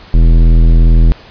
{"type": "tone with tanh clipping", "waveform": "sine", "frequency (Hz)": 41.2, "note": "E1", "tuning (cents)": 0, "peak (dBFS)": -5, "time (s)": [0.14, 1.12], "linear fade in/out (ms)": 0, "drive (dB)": 15, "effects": ["pink hiss -37 dBFS RMS until 1.3 s", "resampled to 11025 Hz"]}